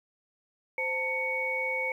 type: tone cluster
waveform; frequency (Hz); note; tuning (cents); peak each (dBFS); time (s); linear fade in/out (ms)
sine; 518 / 896 / 2229; C5 / A5 / C#7; -17 / +31 / +9; -34 / -38 / -29; 0.78-1.92; 2
effects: 10-bit